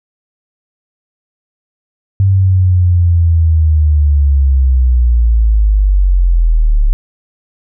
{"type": "linear sweep", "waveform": "sine", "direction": "down", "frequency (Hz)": [97.9, 35], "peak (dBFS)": -6, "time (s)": [2.2, 6.93], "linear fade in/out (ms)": 0, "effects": []}